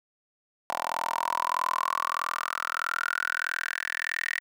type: tone with high-pass filter sweep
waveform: 10% pulse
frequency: 41.58 Hz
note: E1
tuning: 16 cents sharp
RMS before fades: -30 dBFS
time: 0.7-4.4 s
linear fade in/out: 0 ms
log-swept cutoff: 830 to 1900 Hz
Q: 9.7
effects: none